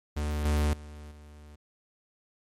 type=tone with level steps; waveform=45% pulse; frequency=74.6 Hz; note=D2; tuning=28 cents sharp; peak=-28 / -23 / -42 / -47 dBFS; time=0.16-1.56 s; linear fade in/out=10 ms; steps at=0.45 / 0.73 / 1.11 s; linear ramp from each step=5 ms; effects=MP3 64 kbps